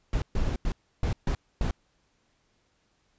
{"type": "noise bursts at uneven times", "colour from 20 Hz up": "brown", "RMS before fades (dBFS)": -26, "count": 6, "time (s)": [[0.13, 0.22], [0.35, 0.56], [0.65, 0.72], [1.03, 1.13], [1.27, 1.35], [1.61, 1.71]], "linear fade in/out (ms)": 2, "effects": ["pink hiss -70 dBFS RMS until 3.18 s", "resampled to 16000 Hz"]}